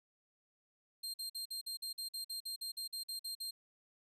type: tone bursts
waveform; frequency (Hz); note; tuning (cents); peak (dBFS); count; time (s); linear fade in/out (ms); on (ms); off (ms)
sawtooth; 4186; C8; 0; -37; 16; 1.03-3.51; 10; 110; 48
effects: resampled to 32000 Hz + 13-bit